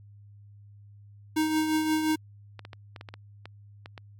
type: tone with tremolo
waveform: square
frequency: 312.1 Hz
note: D#4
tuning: 5 cents sharp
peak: -22 dBFS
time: 1.36-2.16 s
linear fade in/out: 10 ms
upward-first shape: triangle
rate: 5.7 Hz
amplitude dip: 50%
type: clicks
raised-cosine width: 0.3 ms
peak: -25 dBFS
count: 10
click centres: 2.593 / 2.651 / 2.732 / 2.962 / 3.011 / 3.088 / 3.14 / 3.456 / 3.859 / 3.978 s
effects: added 102 Hz sine -48 dBFS peak until 4.19 s + MP3 96 kbps